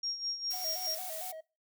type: tone with tremolo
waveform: sine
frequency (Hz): 5580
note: F8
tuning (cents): -2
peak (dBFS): -31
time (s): 0.03-0.95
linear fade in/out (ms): 5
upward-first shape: sine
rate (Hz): 4.9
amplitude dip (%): 70
type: noise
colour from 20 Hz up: blue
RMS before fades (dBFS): -41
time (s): 0.5-1.32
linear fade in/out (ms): 10
type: tone with vibrato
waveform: triangle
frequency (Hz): 686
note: F5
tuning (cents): -31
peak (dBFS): -40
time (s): 0.53-1.41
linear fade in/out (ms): 10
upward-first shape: square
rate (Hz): 4.4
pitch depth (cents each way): 130
effects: noise-tail reverb RT60 0.3 s tail -23 dB re dry